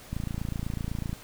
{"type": "click train", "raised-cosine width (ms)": 5, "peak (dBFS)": -19, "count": 29, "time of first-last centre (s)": [0.13, 1.13], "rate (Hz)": 28, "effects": ["pink hiss -48 dBFS RMS until 1.23 s"]}